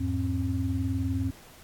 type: tone cluster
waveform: sine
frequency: 83.4 / 103.2 / 267.1 Hz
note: E2 / G#2 / C4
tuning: +21 / -10 / +36 cents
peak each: -30 dBFS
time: 0-1.31 s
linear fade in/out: 10 ms
effects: pink hiss -52 dBFS RMS until 1.63 s + AAC 64 kbps